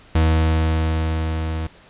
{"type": "tone with level ramp", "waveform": "40% pulse", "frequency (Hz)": 80, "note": "D#2", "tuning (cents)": 49, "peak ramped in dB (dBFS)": [-12, -22], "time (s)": [0.15, 1.67], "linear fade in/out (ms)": 5, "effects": ["pink hiss -48 dBFS RMS until 1.89 s", "resampled to 8000 Hz"]}